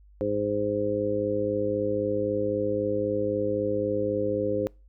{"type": "harmonic tone", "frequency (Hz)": 103.83, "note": "G#2", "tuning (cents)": 0, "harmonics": [1, 2, 3, 4, 5], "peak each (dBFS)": [-36, -36, -31, -30, -27], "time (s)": [0.21, 4.67], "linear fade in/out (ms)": 0, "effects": ["noise-tail reverb RT60 0.3 s tail -26 dB re dry", "added 50 Hz sine -51 dBFS peak until 4.88 s"]}